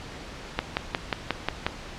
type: click train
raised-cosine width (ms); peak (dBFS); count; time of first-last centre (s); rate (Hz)
0.3; -7; 7; 0.59-1.665; 5.58
effects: pink hiss -40 dBFS RMS until 1.98 s + low-pass 5000 Hz 12 dB/octave